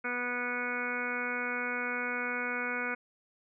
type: harmonic tone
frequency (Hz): 245.2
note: B3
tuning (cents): -12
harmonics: 1 / 2 / 3 / 4 / 5 / 6 / 7 / 8 / 9 / 10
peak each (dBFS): -41 / -40 / -46 / -44 / -42 / -35 / -46 / -47 / -37 / -44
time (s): 0.04-2.95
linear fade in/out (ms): 10
effects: none